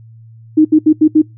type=tone bursts at uneven times; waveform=sine; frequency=309.9 Hz; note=D#4; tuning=7 cents flat; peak=-4 dBFS; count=5; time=0.57-0.65 / 0.72-0.79 / 0.86-0.93 / 1.01-1.08 / 1.15-1.22 s; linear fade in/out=10 ms; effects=noise-tail reverb RT60 0.2 s tail -24 dB re dry + added 113 Hz sine -36 dBFS peak until 1.37 s